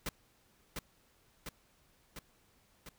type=noise with echo; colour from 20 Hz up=pink; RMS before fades=-37 dBFS; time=0.06-0.09 s; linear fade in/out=2 ms; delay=700 ms; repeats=4; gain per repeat=-3 dB; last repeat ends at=2.89 s; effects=pink hiss -69 dBFS RMS until 2.98 s